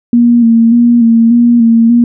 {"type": "tone with vibrato", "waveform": "sine", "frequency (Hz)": 233.5, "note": "A#3", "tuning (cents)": 3, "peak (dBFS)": -3, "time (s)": [0.13, 2.04], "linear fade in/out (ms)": 2, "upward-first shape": "square", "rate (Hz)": 1.7, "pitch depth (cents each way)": 33, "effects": []}